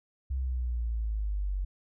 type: exponential sweep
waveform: sine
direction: down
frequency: 66.9 to 46.25 Hz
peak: -28 dBFS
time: 0.3-1.65 s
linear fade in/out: 10 ms
effects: none